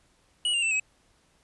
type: tone with pitch steps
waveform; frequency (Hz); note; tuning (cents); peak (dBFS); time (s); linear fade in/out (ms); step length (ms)
square; 2921 / 2792 / 2669 / 2552; F#7 / F7 / E7 / D#7; -23 / -1 / +21 / +43; -24; 0.45-0.798; 2; 87
effects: pink hiss -65 dBFS RMS until 1.43 s + resampled to 24000 Hz